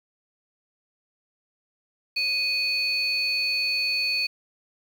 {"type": "tone pair together", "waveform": "sine", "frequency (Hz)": [2492, 4440], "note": ["D#7", "C#8"], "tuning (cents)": [2, 2], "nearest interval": "minor seventh", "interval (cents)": 1000, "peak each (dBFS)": -24, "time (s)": [2.16, 4.27], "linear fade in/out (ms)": 10, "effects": ["tanh soft clip ceiling -17 dBFS", "8-bit"]}